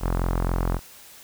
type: tone with low-pass filter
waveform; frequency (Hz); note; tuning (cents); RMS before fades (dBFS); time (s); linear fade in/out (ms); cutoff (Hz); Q
sawtooth; 43.65; F1; 0; -24; 0-0.8; 50; 1200; 1.7
effects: white hiss -47 dBFS RMS until 1.23 s